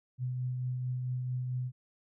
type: tone with tremolo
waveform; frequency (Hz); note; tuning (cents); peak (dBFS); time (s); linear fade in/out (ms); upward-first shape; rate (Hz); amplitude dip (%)
sine; 126.2; B2; +38; -30; 0.18-1.72; 50; triangle; 4.5; 30
effects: none